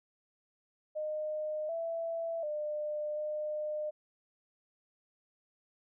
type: tone with pitch steps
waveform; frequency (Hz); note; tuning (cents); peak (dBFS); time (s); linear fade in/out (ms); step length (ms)
sine; 613 / 664 / 601 / 606; D#5 / E5 / D5 / D#5; -26 / +12 / +40 / -46; -33; 0.95-3.91; 20; 740
effects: none